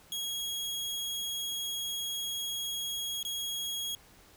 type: tone with dropouts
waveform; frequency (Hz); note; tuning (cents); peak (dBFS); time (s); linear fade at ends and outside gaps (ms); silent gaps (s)
sawtooth; 3304; G#7; -10; -30; 0.12-3.95; 1; 3.229-3.25
effects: pink hiss -58 dBFS RMS until 4.36 s

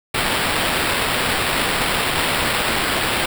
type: noise with sample-and-hold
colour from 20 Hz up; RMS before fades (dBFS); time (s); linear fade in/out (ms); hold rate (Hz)
blue; -20; 0.14-3.26; 5; 6300
effects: none

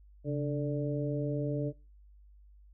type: harmonic tone with a mistuned harmonic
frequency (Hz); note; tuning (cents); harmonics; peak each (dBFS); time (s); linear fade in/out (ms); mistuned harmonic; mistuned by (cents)
146.83; D3; 0; 1 / 2 / 3 / 4; -32 / -35 / -37 / -38; 0.24-1.73; 50; 1; -97
effects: noise-tail reverb RT60 0.3 s tail -21 dB re dry + added 50 Hz sine -54 dBFS peak until 2.73 s

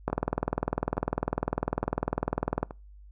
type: two click trains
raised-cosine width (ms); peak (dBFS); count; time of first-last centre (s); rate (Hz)
1; -24 / -12; 4 / 52; 0.1-2.709 / 0.08-2.63; 1.15 / 20
effects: noise-tail reverb RT60 0.3 s tail -25 dB re dry + added 50 Hz sine -47 dBFS peak until 3.11 s

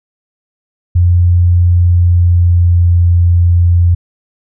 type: tone with pitch glide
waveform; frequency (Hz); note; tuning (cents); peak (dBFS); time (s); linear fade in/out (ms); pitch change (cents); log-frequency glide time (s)
sine; 87.9 to 86.89; F2 to F2; +12 to -8; -5; 0.95-3.95; 10; -20; 1.71-2.98
effects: none

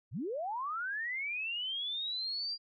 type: linear sweep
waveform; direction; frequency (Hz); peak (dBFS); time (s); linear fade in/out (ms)
sine; up; 79.1 to 4804; -34; 0.11-2.58; 50
effects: none

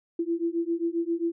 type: beating tone pair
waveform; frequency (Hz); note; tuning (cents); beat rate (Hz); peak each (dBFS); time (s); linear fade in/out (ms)
sine; 332.9 / 340.4; E4 / F4; +17 / -44; 7.5; -28 / -28; 0.19-1.32; 5
effects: none

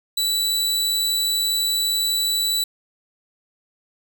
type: tone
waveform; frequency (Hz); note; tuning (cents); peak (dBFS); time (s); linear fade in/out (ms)
sawtooth; 3951; B7; 0; -16; 0.17-2.64; 5
effects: none

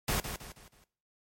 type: noise with echo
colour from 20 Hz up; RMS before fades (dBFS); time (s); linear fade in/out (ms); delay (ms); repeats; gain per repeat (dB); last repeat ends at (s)
pink; -30; 0.08-0.2; 2; 160; 4; -8; 0.84
effects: noise-tail reverb RT60 0.5 s tail -19 dB re dry + MP3 64 kbps

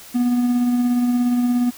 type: tone with tremolo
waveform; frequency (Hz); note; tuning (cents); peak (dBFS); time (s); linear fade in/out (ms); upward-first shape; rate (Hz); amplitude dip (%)
triangle; 244.2; B3; -19; -12; 0.14-1.71; 20; sine; 17; 30
effects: white hiss -41 dBFS RMS until 1.77 s

